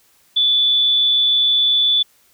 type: tone with amplitude modulation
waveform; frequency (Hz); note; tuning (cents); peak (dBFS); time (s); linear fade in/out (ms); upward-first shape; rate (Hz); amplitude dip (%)
sine; 3473; A7; -23; -11; 0.36-2.03; 10; sine; 223; 25
effects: white hiss -56 dBFS RMS until 2.33 s